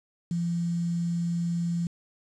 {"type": "tone with quantisation", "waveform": "sine", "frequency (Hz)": 171, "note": "F3", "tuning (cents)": -36, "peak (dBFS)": -25, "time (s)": [0.31, 1.87], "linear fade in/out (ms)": 2, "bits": 8, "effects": ["resampled to 24000 Hz"]}